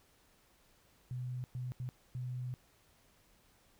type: tone bursts at uneven times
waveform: sine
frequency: 125.4 Hz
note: B2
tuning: 27 cents sharp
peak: -37 dBFS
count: 4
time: 1.11-1.44 / 1.55-1.72 / 1.8-1.89 / 2.15-2.54 s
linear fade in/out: 0 ms
effects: pink hiss -68 dBFS RMS until 3.79 s